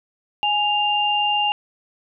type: tone pair together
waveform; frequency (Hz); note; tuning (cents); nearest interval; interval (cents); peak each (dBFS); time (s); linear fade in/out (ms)
sine; 831.3 / 2796; G#5 / F7; +1 / +1; octave + major sixth; 2100; -20 / -20; 0.43-1.52; 0
effects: none